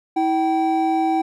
triangle tone pair together, 324.2 / 771 Hz, E4 / G5, -29 / -29 cents, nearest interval octave + minor third, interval 1500 cents, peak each -18 / -17 dBFS, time 0.16-1.22 s, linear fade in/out 10 ms, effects none

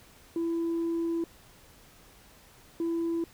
sine tone pair in turn, 333.9 / 333.9 Hz, E4 / E4, +22 / +22 cents, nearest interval unison, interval 0 cents, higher neither, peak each -25 dBFS, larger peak neither, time 0.36-1.24 / 2.8-3.24 s, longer first, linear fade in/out 2 ms, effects tanh soft clip ceiling -25 dBFS + pink hiss -56 dBFS RMS until 3.33 s

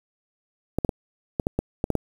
clicks, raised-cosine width 2 ms, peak -9 dBFS, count 9, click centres 0.786 / 0.848 / 0.892 / 1.398 / 1.469 / 1.59 / 1.841 / 1.903 / 1.953 s, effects 7-bit

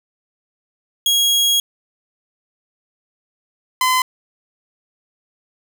sawtooth tone pair in turn, 3300 / 1022.2 Hz, G#7 / C6, -12 / -41 cents, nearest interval octave + minor sixth, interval 2029 cents, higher first, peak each -10 dBFS, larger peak neither, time 1.06-1.6 / 3.81-4.02 s, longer first, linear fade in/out 2 ms, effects none

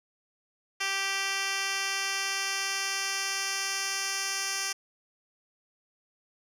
10% pulse tone with band-pass filter sweep, 391 Hz, G4, 4 cents flat, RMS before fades -31 dBFS, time 0.8-4.73 s, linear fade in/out 10 ms, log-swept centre 3800 to 5700 Hz, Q 1.2, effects none

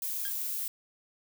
violet noise, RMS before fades -34 dBFS, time 0.02-0.68 s, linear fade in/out 2 ms
25% pulse tone with exponential decay, 1622 Hz, G#6, 41 cents flat, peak -31 dBFS, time 0.25-0.35 s, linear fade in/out 1 ms, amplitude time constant 21 ms
effects none

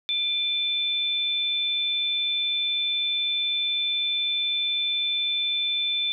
sine tone pair together, 2400 / 3528 Hz, D7 / A7, +37 / +4 cents, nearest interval perfect fifth, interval 667 cents, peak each -32 / -23 dBFS, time 0.09-6.12 s, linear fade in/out 0 ms, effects none

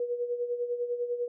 sine tone with tremolo, 483.6 Hz, B4, 36 cents flat, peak -26 dBFS, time 0-1.28 s, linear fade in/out 2 ms, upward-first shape sine, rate 10 Hz, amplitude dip 65%, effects none

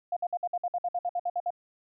sine tone bursts, 706 Hz, F5, 19 cents sharp, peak -26 dBFS, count 14, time 0.12-1.505 s, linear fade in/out 5 ms, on 46 ms, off 57 ms, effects none

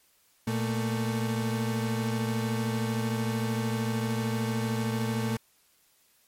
35% pulse tone pair together, 117.7 / 222.2 Hz, A#2 / A3, +17 / +17 cents, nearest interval major seventh, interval 1100 cents, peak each -28 dBFS, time 0.47-5.37 s, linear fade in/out 5 ms, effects white hiss -65 dBFS RMS until 6.27 s + MP3 64 kbps

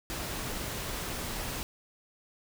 pink noise, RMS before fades -36 dBFS, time 0.1-1.63 s, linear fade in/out 0 ms, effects none

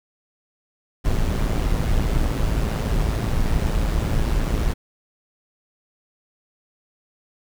brown noise with amplitude modulation, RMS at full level -18 dBFS, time 1.04-4.74 s, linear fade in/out 20 ms, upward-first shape sine, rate 110 Hz, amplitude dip 55%, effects none

